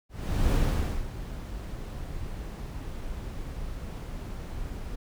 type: noise with ADSR envelope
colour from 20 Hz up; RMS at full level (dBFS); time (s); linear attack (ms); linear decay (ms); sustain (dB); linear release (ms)
brown; -22; 0.09-4.96; 440; 520; -14; 11
effects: none